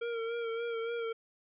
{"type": "tone with vibrato", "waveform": "square", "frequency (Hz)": 462.1, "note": "A#4", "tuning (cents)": -15, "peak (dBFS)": -34, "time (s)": [0.01, 1.13], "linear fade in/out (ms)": 10, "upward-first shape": "sine", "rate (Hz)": 3.5, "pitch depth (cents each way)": 36, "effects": ["resampled to 8000 Hz"]}